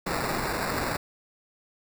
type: noise with sample-and-hold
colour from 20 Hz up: blue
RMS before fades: -29 dBFS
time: 0.06-0.97 s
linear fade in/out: 10 ms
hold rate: 3150 Hz
effects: none